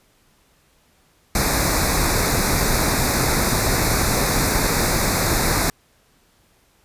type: band-stop noise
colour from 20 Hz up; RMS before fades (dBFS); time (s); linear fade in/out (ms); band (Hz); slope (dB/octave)
pink; -19; 1.35-5.7; 2; 2500 to 3700; 96
effects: pink hiss -59 dBFS RMS until 6.84 s + resampled to 32000 Hz